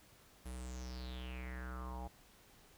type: tone with low-pass filter sweep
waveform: square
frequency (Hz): 62.8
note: B1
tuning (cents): +30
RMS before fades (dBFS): -45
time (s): 0.45-2.08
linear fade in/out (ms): 10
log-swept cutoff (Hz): 11000 to 770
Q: 6.9
effects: pink hiss -64 dBFS RMS until 2.77 s